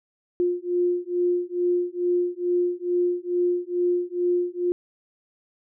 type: beating tone pair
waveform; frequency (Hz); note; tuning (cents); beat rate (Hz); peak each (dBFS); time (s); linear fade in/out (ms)
sine; 352.9 / 355.2; F4 / F4; +18 / +29; 2.3; -24; 0.4-4.72; 0
effects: none